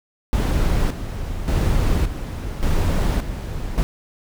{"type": "noise with tremolo", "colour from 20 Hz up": "brown", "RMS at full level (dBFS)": -18, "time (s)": [0.33, 3.83], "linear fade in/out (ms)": 0, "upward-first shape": "square", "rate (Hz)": 0.87, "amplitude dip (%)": 65, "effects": []}